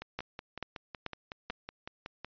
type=two click trains; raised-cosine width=0.3 ms; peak=-19 / -24 dBFS; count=4 / 13; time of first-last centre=0.19-1.5 / 0.02-2.246 s; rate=2.29 / 5.39 Hz; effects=resampled to 11025 Hz